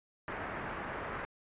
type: low-pass noise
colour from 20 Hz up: white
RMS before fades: -40 dBFS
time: 0.28-1.25 s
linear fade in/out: 0 ms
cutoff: 1800 Hz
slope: 24 dB/octave
effects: resampled to 8000 Hz